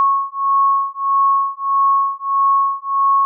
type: beating tone pair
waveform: sine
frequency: 1099 / 1100.6 Hz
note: C#6 / C#6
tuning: -15 / -13 cents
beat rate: 1.6 Hz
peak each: -16 dBFS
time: 0-3.25 s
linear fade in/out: 0 ms
effects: none